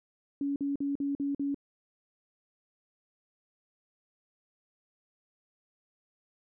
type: tone bursts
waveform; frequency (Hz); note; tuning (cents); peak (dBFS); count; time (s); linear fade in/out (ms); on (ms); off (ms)
sine; 281.3; C#4; +26; -28; 6; 0.41-1.545; 2; 150; 47
effects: none